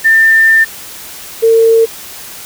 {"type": "tone pair in turn", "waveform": "sine", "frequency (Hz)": [1794, 453.1], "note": ["A6", "A#4"], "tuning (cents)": [33, -49], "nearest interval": "2 octaves", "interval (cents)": 2382, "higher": "first", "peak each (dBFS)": -4, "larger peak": "neither", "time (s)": [[0.04, 0.65], [1.42, 1.86]], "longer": "first", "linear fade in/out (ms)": 20, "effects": ["white hiss -29 dBFS RMS until 2.45 s"]}